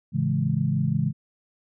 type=chord; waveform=sine; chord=A major seventh; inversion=none; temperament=equal with one note detuned; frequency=110 / 138.59 / 164.81 / 209.5 Hz; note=A2 / C#3 / E3 / G#3; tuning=0 / 0 / 0 / +15 cents; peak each=-30 / -24 / -26 / -28 dBFS; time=0.12-1.13 s; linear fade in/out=50 ms; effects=none